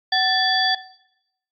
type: tone cluster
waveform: sine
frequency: 753 / 1768 / 3417 / 4652 Hz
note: F#5 / A6 / G#7 / D8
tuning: +30 / +8 / +49 / -17 cents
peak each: -22 dBFS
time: 0.12-0.75 s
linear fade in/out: 5 ms
effects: noise-tail reverb RT60 0.8 s tail -18 dB re dry + AAC 48 kbps